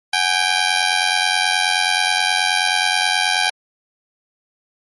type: ring-modulated tone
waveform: 10% pulse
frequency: 790 Hz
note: G5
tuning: 13 cents sharp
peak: -4 dBFS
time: 0.13-3.5 s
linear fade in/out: 5 ms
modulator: 44.7 Hz
effects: MP3 48 kbps